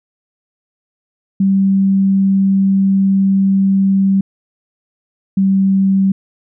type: tone pair in turn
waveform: sine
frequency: 194.2 / 193.35 Hz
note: G3 / G3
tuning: -16 / -24 cents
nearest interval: unison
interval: 8 cents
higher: first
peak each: -9 dBFS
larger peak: neither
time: 1.4-4.21 / 5.37-6.12 s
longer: first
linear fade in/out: 5 ms
effects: none